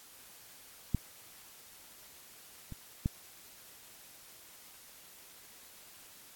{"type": "clicks", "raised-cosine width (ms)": 5, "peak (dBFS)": [-16, -30, -17], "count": 3, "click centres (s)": [0.947, 2.723, 3.059], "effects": ["white hiss -55 dBFS RMS until 6.35 s", "AAC 64 kbps"]}